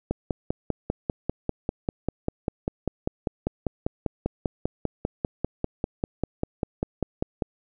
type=click train; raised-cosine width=2 ms; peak=-11 dBFS; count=38; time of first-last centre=0.11-7.422 s; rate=5.06 Hz; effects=none